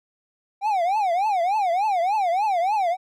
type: tone with vibrato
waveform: triangle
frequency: 767 Hz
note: G5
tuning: 38 cents flat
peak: -17 dBFS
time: 0.61-2.97 s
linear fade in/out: 50 ms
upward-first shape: triangle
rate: 3.4 Hz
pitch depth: 260 cents each way
effects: none